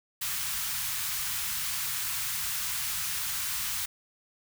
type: band-stop noise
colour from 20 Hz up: white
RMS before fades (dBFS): -32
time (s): 0.21-3.86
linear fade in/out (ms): 10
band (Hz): 160 to 1000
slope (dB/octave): 24
effects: none